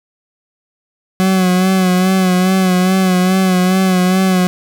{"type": "tone with vibrato", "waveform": "40% pulse", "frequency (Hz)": 185.5, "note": "F#3", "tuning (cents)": 5, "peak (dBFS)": -9, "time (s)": [1.2, 4.47], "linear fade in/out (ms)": 0, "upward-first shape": "sine", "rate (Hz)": 2.4, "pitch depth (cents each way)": 41, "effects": []}